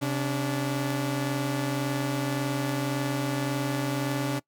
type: tone pair together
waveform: sawtooth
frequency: 133.6 / 289 Hz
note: C3 / D4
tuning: +36 / -28 cents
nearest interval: octave + minor second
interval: 1336 cents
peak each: -25 / -25 dBFS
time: 0.01-4.4 s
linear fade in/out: 20 ms
effects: noise-tail reverb RT60 0.1 s tail -22 dB re dry